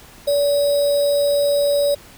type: tone with sample-and-hold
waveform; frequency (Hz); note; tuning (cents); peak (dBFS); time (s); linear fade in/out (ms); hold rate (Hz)
sine; 573; D5; -43; -14; 0.27-1.95; 10; 4410
effects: pink hiss -44 dBFS RMS until 2.17 s